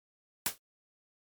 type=noise with exponential decay; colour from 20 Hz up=white; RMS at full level=-25 dBFS; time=0.46-0.58 s; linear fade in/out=2 ms; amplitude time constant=24 ms; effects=MP3 96 kbps